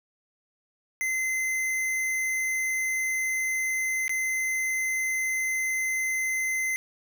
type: tone with dropouts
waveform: square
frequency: 2061 Hz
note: C7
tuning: 27 cents flat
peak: -26 dBFS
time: 1.01-6.76 s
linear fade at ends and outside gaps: 0 ms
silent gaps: 4.08-4.094 s
effects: none